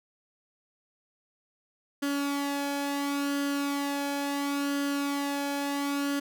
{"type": "tone with flanger", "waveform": "sawtooth", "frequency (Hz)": 282.8, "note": "C#4", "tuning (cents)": 35, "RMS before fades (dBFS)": -30, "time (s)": [2.02, 6.2], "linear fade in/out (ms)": 10, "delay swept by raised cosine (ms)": [0.64, 1.23], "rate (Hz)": 0.72, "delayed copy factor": 0.55, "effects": []}